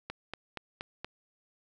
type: click train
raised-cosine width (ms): 0.3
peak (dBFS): -21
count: 5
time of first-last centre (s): 0.1-1.046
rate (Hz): 4.23
effects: none